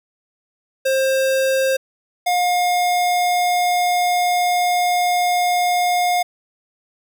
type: tone pair in turn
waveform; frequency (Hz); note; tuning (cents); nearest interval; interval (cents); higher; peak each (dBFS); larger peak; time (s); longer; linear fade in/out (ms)
square; 531 / 713.3; C5 / F5; +25 / +36; perfect fourth; 511; second; -16; neither; 0.85-1.77 / 2.26-6.23; second; 10
effects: none